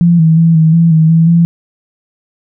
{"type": "tone with pitch steps", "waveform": "sine", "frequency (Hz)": [171.5, 160.9, 165.3, 159.5, 166.9, 159.1, 163.8, 168.9], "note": ["F3", "E3", "E3", "D#3", "E3", "D#3", "E3", "E3"], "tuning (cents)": [-31, -42, 5, 43, 22, 39, -11, 42], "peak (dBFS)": -4, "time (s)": [0.01, 1.45], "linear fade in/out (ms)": 0, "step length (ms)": 180, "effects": []}